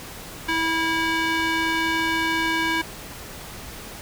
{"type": "tone with band-pass filter", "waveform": "square", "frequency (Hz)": 325.7, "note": "E4", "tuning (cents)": -21, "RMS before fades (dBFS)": -23, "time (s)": [0.48, 2.82], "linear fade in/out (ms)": 10, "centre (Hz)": 2000, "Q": 1.1, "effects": ["pink hiss -38 dBFS RMS until 4.01 s"]}